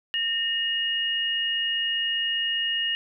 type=tone pair together; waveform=sine; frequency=1830 / 2865 Hz; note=A#6 / F7; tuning=-32 / +44 cents; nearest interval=minor sixth; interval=776 cents; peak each=-30 / -24 dBFS; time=0.14-2.95 s; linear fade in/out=0 ms; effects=none